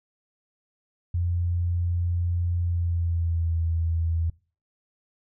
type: tone with pitch glide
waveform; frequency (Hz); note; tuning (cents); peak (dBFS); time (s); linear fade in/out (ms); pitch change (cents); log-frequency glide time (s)
sine; 87 to 82.64; F2 to E2; -6 to +5; -22; 1.14-4.3; 5; -89; 2.6-3.58
effects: noise-tail reverb RT60 0.4 s tail -24 dB re dry